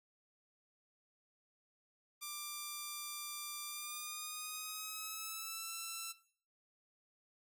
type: tone with pitch glide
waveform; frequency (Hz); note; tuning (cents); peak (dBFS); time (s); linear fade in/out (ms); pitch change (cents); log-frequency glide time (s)
5% pulse; 1184 to 1336.7; D6 to E6; +14 to +24; -31; 2.21-6.13; 20; +210; 3.66-5.71
effects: noise-tail reverb RT60 0.5 s tail -17 dB re dry + AAC 64 kbps